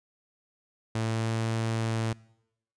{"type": "tone", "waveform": "sawtooth", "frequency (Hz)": 112.6, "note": "A2", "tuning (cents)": 40, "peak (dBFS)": -23, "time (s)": [0.95, 2.13], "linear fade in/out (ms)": 5, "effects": ["noise-tail reverb RT60 0.8 s tail -23 dB re dry", "resampled to 22050 Hz"]}